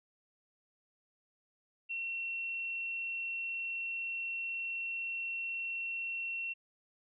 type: tone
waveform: sine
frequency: 2719 Hz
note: F7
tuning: 47 cents flat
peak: -35 dBFS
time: 1.89-6.54 s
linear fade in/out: 20 ms
effects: none